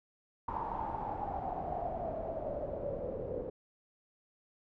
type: noise with low-pass filter sweep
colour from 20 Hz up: pink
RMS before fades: -38 dBFS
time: 0.48-3.5 s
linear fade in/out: 5 ms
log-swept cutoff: 960 to 490 Hz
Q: 9.2
effects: none